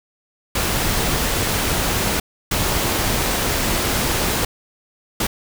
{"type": "noise bursts at uneven times", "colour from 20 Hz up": "pink", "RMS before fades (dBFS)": -20, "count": 3, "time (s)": [[0.55, 2.2], [2.51, 4.45], [5.2, 5.27]], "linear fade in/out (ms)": 5, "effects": []}